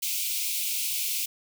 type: high-pass noise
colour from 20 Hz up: white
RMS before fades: -29 dBFS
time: 0.02-1.26 s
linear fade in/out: 10 ms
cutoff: 2200 Hz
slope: 96 dB/octave
effects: none